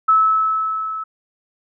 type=tone with level ramp; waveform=sine; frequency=1301 Hz; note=E6; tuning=23 cents flat; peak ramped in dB=-9 to -24 dBFS; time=0.08-1.04 s; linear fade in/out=10 ms; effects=none